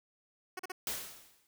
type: tone bursts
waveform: 10% pulse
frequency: 370 Hz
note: F#4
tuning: in tune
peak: -30 dBFS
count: 3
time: 0.57-0.72 s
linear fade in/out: 5 ms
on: 24 ms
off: 39 ms
type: noise with exponential decay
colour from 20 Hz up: white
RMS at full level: -34 dBFS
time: 0.87-1.47 s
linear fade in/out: 1 ms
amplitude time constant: 130 ms
effects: none